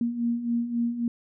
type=beating tone pair; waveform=sine; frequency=233.1 / 236.8 Hz; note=A#3 / A#3; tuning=0 / +27 cents; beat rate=3.7 Hz; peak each=-31 / -25 dBFS; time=0.01-1.08 s; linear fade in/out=2 ms; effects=none